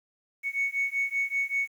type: beating tone pair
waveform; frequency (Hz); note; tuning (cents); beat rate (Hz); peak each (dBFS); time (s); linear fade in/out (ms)
sine; 2217 / 2222.2; C#7 / C#7; 0 / +4; 5.2; -28; 0.43-1.69; 50
effects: tanh soft clip ceiling -20 dBFS + 9-bit